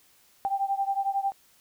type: beating tone pair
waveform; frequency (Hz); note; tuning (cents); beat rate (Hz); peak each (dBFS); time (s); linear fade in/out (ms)
sine; 784 / 795; G5 / G5; 0 / +24; 11; -27 / -29; 0.45-1.32; 0
effects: white hiss -61 dBFS RMS until 1.6 s